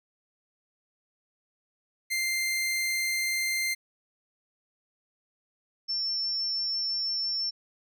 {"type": "tone pair in turn", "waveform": ["sawtooth", "sine"], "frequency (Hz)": [2093, 5397], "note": ["C7", "E8"], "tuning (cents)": [0, 40], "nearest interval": "octave + major third", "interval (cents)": 1640, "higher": "second", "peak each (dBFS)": [-23, -27], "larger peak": "first", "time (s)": [[2.1, 3.75], [5.88, 7.51]], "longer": "first", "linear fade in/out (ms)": 20, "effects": []}